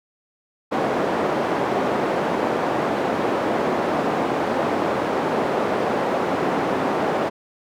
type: band-pass noise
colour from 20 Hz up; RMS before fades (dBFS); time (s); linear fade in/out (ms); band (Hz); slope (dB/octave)
white; -22; 0.71-7.3; 20; 220 to 710; 12
effects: none